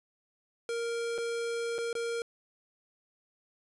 square tone with dropouts, 466.2 Hz, A#4, in tune, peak -32 dBFS, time 0.69-2.22 s, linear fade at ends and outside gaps 1 ms, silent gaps 1.18-1.184 / 1.782-1.786 / 1.929-1.952 s, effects resampled to 24000 Hz

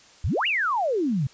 sine exponential two-way sweep, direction up then down, 61 to 2960 to 123.7 Hz, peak -21 dBFS, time 0.24-1.27 s, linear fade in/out 5 ms, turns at 0.47 s, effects white hiss -52 dBFS RMS until 1.33 s + resampled to 16000 Hz

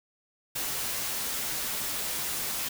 white noise with comb filter, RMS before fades -32 dBFS, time 0.55-2.69 s, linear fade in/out 10 ms, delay 11 ms, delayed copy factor -0.5, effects none

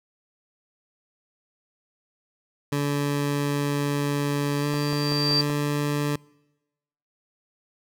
20% pulse tone with pitch glide, 143.7 to 146.04 Hz, D3 to D3, -37 to -9 cents, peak -18 dBFS, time 2.72-6.16 s, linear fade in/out 5 ms, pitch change +28 cents, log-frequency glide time 4.6-4.66 s
sine tone with exponential growth, 4677 Hz, D8, 8 cents flat, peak -19 dBFS, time 4.16-5.41 s, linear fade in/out 1 ms, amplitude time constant 270 ms
click train, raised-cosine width 1 ms, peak -21 dBFS, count 5, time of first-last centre 4.74-5.5 s, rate 5.26 Hz
effects noise-tail reverb RT60 1.0 s tail -26 dB re dry

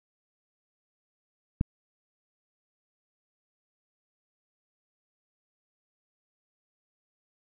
click, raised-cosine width 5 ms, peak -12 dBFS, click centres 1.611 s, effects none

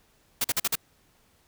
white noise bursts, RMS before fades -25 dBFS, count 5, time 0.41-0.755 s, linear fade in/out 5 ms, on 33 ms, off 45 ms, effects pink hiss -64 dBFS RMS until 1.47 s

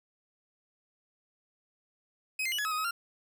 40% pulse tone with pitch steps, 2533 / 2093 / 2942 / 1689 / 1281 / 1245 / 1274 / 1383 Hz, D#7 / C7 / F#7 / G#6 / E6 / D#6 / D#6 / F6, +30 / 0 / -11 / +29 / -50 / +1 / +41 / -17 cents, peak -29 dBFS, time 2.39-2.91 s, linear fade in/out 5 ms, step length 65 ms, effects none

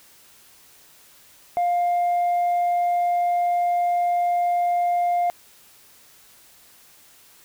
sine tone, 703 Hz, F5, 11 cents sharp, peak -16 dBFS, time 1.57-5.3 s, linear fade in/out 0 ms, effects tanh soft clip ceiling -17 dBFS + white hiss -52 dBFS RMS until 7.44 s

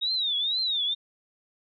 sine tone with vibrato, 3729 Hz, A#7, in tune, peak -24 dBFS, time 0.01-0.95 s, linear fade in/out 20 ms, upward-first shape triangle, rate 2.1 Hz, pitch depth 200 cents each way, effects none

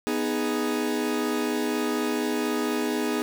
40% pulse chord, G# minor, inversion first, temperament equal, 246.9 / 311.1 / 415.3 Hz, B3 / D#4 / G#4, 0 / 0 / 0 cents, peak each -28 dBFS, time 0.07-3.22 s, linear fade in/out 0 ms, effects 8-bit

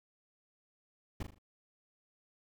brown noise with echo, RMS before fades -37 dBFS, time 1.2-1.23 s, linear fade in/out 5 ms, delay 39 ms, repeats 4, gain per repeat -7 dB, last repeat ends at 1.386 s, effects none

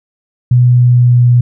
sine tone with pitch glide, 123.47 to 121.98 Hz, B2 to B2, 0 to -21 cents, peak -4 dBFS, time 0.51-1.41 s, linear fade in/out 5 ms, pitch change -21 cents, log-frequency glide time 0.65-1.29 s, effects none

